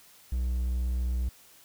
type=tone; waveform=triangle; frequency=61.74 Hz; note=B1; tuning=in tune; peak=-24 dBFS; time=0.32-1.29 s; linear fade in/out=5 ms; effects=white hiss -56 dBFS RMS until 1.64 s